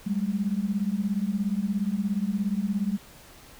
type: beating tone pair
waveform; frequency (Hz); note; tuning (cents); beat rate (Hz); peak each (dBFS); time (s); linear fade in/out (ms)
sine; 192.9 / 209.9; G3 / G#3; -28 / +19; 17; -27; 0.06-2.98; 10
effects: pink hiss -50 dBFS RMS until 3.59 s